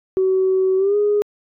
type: tone with pitch glide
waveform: sine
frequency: 377.5 to 414.1 Hz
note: F#4 to G#4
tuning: +35 to -5 cents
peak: -13 dBFS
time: 0.17-1.22 s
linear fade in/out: 0 ms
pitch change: +160 cents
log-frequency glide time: 0.77-0.96 s
effects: tanh soft clip ceiling -9 dBFS